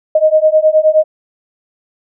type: beating tone pair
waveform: sine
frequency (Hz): 618 / 627.6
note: D#5 / D#5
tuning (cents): -12 / +15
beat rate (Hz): 9.6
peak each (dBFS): -10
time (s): 0.15-1.04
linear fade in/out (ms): 5
effects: none